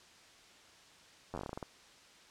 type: slowing click train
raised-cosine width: 1 ms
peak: -26 dBFS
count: 12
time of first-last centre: 1.34-1.628 s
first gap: 10 ms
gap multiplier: 1.18
effects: white hiss -59 dBFS RMS until 2.3 s + low-pass 6000 Hz 12 dB/octave